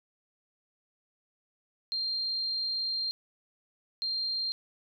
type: tone bursts at uneven times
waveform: sine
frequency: 4186 Hz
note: C8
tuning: in tune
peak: -29 dBFS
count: 2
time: 1.92-3.11 / 4.02-4.52 s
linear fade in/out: 0 ms
effects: none